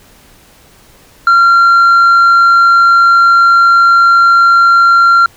triangle tone with tanh clipping, 1377 Hz, F6, 25 cents flat, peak -4 dBFS, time 1.27-5.26 s, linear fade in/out 2 ms, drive 7 dB, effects pink hiss -43 dBFS RMS until 5.36 s

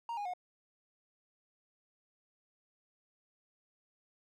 triangle tone with pitch steps, 932.3 / 821 / 723.1 Hz, A#5 / G#5 / F#5, 0 / -20 / -40 cents, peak -34 dBFS, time 0.09-0.336 s, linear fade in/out 2 ms, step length 82 ms, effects none

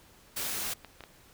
white noise, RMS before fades -34 dBFS, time 0.36-0.74 s, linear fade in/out 10 ms
clicks, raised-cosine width 0.3 ms, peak -28 dBFS, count 7, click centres 0.495 / 0.579 / 0.667 / 0.731 / 0.847 / 1.007 / 1.038 s
effects pink hiss -58 dBFS RMS until 1.33 s

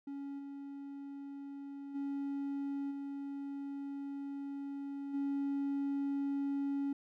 triangle tone with level steps, 279.4 Hz, C#4, 14 cents sharp, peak -38 / -41 / -33 / -37 / -30 dBFS, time 0.07-6.93 s, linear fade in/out 5 ms, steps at 0.38 / 1.94 / 2.9 / 5.13 s, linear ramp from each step 20 ms, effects tanh soft clip ceiling -26 dBFS

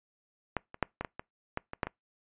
clicks, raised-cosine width 0.5 ms, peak -14 / -28 / -11 / -18 / -20 / -23 / -16 / -23 / -13 / -20 dBFS, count 10, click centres 0.567 / 0.744 / 0.827 / 1.01 / 1.048 / 1.195 / 1.574 / 1.734 / 1.832 / 1.87 s, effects noise-tail reverb RT60 0.2 s tail -26 dB re dry + resampled to 8000 Hz

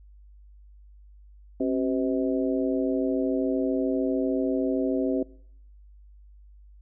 harmonic tone with a mistuned harmonic, 127.4 Hz, C3, 46 cents flat, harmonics 2 / 3 / 4 / 5, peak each -25 / -29 / -31 / -33 dBFS, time 1.6-5.23 s, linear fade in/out 5 ms, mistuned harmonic 2, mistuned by +94 cents, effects noise-tail reverb RT60 0.7 s tail -23 dB re dry + added 50 Hz sine -48 dBFS peak until 6.81 s

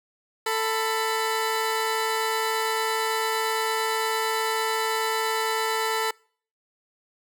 15% pulse tone pair together, 443.3 / 995.2 Hz, A4 / B5, +13 / +13 cents, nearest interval octave + major second, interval 1400 cents, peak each -18 / -24 dBFS, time 0.46-6.11 s, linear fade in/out 5 ms, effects noise-tail reverb RT60 0.5 s tail -26 dB re dry

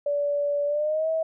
sine tone with pitch glide, 577 to 643.9 Hz, D5 to E5, -31 to -41 cents, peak -22 dBFS, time 0.06-1.23 s, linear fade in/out 5 ms, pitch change +190 cents, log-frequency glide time 0.66-1.09 s, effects none

